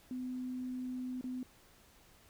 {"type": "tone with dropouts", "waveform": "sine", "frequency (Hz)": 253.3, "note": "B3", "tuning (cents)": 44, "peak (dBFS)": -37, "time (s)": [0.11, 1.43], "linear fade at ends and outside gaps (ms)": 1, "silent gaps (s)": [1.211, 1.241], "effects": ["pink hiss -63 dBFS RMS until 2.29 s"]}